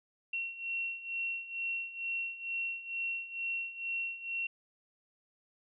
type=beating tone pair; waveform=sine; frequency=2726 / 2728.2 Hz; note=F7 / F7; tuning=-43 / -41 cents; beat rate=2.2 Hz; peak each=-40 / -36 dBFS; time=0.33-4.47 s; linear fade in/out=5 ms; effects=none